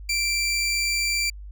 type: tone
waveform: 20% pulse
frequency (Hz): 2349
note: D7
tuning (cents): 0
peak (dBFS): -17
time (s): 0.09-1.3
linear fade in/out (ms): 5
effects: added 50 Hz sine -36 dBFS peak until 1.51 s